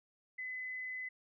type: tone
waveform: sine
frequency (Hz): 2019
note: B6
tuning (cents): +38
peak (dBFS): -39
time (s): 0.38-1.09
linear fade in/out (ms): 10
effects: none